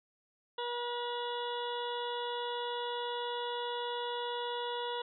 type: harmonic tone with a mistuned harmonic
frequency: 481.6 Hz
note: B4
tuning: 44 cents flat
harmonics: 1 / 2 / 3 / 4 / 6 / 7 / 8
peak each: -38 / -38 / -46 / -51 / -46 / -44 / -51 dBFS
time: 0.58-5.02 s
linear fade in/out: 5 ms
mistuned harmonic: 7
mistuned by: +36 cents
effects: none